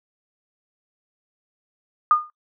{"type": "tone with exponential decay", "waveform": "sine", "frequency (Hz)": 1220, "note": "D#6", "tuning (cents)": -34, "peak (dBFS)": -9, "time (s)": [2.11, 2.3], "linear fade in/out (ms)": 1, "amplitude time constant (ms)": 41, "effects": ["noise-tail reverb RT60 0.1 s tail -19 dB re dry"]}